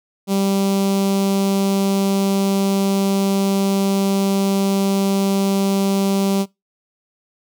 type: tone with notch filter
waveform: sawtooth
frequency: 196 Hz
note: G3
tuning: in tune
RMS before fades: -18 dBFS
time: 0.27-6.46 s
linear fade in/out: 50 ms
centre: 1700 Hz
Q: 0.78
effects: noise-tail reverb RT60 0.2 s tail -22 dB re dry